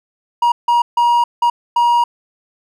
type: tone bursts at uneven times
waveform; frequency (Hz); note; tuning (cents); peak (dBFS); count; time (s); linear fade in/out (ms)
triangle; 952; A#5; +36; -8; 5; 0.42-0.52 / 0.68-0.82 / 0.97-1.24 / 1.42-1.5 / 1.76-2.04; 5
effects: none